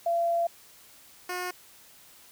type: tone pair in turn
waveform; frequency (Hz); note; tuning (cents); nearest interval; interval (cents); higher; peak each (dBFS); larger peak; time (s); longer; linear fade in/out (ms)
sine / 10% pulse; 681 / 360.7; F5 / F#4; -44 / -44; major seventh; 1100; first; -23; neither; 0.06-0.47 / 1.29-1.51; first; 5
effects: white hiss -54 dBFS RMS until 2.31 s